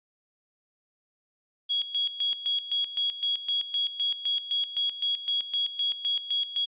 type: tone with tremolo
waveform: sine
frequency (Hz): 3322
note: G#7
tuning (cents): 0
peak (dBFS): -23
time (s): 1.69-6.66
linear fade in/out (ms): 20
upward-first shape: square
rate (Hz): 3.9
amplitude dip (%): 75
effects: resampled to 8000 Hz